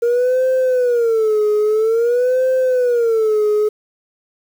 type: tone with vibrato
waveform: sine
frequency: 467.1 Hz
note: A#4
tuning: 3 cents sharp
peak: -10 dBFS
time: 0.02-3.69 s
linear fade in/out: 10 ms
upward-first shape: sine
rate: 0.5 Hz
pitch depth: 180 cents each way
effects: tanh soft clip ceiling -11 dBFS + 7-bit